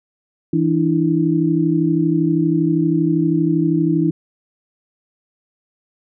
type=tone cluster; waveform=sine; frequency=163.4 / 296.7 / 329.3 Hz; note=E3 / D4 / E4; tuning=-15 / +18 / -2 cents; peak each=-18 dBFS; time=0.53-4.11 s; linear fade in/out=5 ms; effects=none